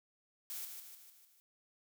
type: noise with echo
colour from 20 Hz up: blue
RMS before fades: -43 dBFS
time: 0.5-0.65 s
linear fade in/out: 0 ms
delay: 150 ms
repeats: 5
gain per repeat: -5 dB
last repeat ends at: 1.4 s
effects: none